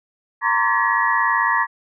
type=tone cluster; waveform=sine; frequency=924 / 1040 / 1138 / 1701 / 1910 Hz; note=A#5 / C6 / C#6 / G#6 / A#6; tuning=-16 / -11 / +45 / +41 / +42 cents; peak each=-22 dBFS; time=0.41-1.67 s; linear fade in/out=50 ms; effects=none